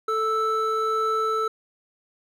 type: tone pair together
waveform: triangle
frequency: 440 / 1318.5 Hz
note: A4 / E6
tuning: 0 / 0 cents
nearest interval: octave + perfect fifth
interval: 1900 cents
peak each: -24 / -21 dBFS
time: 0.08-1.48 s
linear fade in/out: 5 ms
effects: none